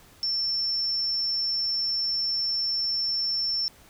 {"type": "tone", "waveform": "sine", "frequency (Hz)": 5390, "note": "E8", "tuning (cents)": 38, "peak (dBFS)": -24, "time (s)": [0.23, 3.68], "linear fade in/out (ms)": 0, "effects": ["pink hiss -54 dBFS RMS until 3.89 s"]}